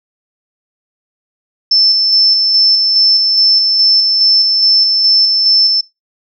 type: tone with tremolo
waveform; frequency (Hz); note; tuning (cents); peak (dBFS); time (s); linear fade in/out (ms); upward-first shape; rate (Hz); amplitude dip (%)
sine; 5300; E8; +9; -6; 1.71-5.81; 5; square; 2.4; 30
effects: noise-tail reverb RT60 0.2 s tail -22 dB re dry